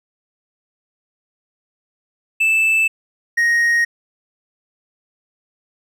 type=tone pair in turn; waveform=triangle; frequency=2637 / 1872.2 Hz; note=E7 / A#6; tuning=0 / +7 cents; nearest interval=tritone; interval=593 cents; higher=first; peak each=-11 dBFS; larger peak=neither; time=2.4-2.88 / 3.37-3.85 s; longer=neither; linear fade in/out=10 ms; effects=none